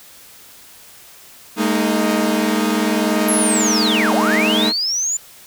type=chord; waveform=sawtooth; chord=Ab suspended second; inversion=none; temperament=equal with one note detuned; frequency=207.7 / 228.2 / 311.1 Hz; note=Ab3 / Bb3 / Eb4; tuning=0 / -37 / 0 cents; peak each=-16 dBFS; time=1.56-4.73 s; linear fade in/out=50 ms
type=linear two-way sweep; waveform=sine; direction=down then up; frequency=11400 to 530 to 7170 Hz; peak=-17 dBFS; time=3.28-5.17 s; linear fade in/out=5 ms; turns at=4.14 s
effects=white hiss -43 dBFS RMS until 5.46 s